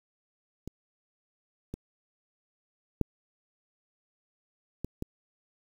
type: clicks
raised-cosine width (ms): 3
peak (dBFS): -25 / -23 / -12 / -20 / -20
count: 5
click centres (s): 0.676 / 1.74 / 3.013 / 4.846 / 5.024
effects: 8-bit